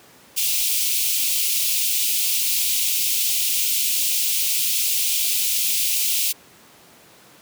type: high-pass noise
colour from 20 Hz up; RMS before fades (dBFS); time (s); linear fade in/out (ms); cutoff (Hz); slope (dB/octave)
white; -21; 0.36-6.33; 20; 2400; 48
effects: pink hiss -49 dBFS RMS until 7.41 s + high-pass 150 Hz 12 dB/octave